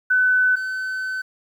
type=tone pair in turn; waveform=sine / triangle; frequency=1506 / 1520 Hz; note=F#6 / F#6; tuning=+30 / +46 cents; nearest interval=unison; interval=16 cents; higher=second; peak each=-14 / -22 dBFS; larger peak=first; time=0.1-0.56 / 0.56-1.22 s; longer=second; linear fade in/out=10 ms; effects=9-bit